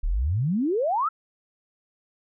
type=exponential sweep; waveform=sine; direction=up; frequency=32.7 to 1367 Hz; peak=-21 dBFS; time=0.03-1.09 s; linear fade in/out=10 ms; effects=none